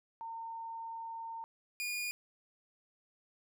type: tone pair in turn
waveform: sine / sawtooth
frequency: 911 / 2437 Hz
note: A#5 / D#7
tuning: -40 / -37 cents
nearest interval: octave + perfect fourth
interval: 1703 cents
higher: second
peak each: -40 / -32 dBFS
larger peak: second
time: 0.21-1.44 / 1.8-2.11 s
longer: first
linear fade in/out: 0 ms
effects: none